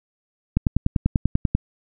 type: click train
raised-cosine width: 5 ms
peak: -5 dBFS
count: 11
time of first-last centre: 0.57-1.55 s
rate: 10.2 Hz
effects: none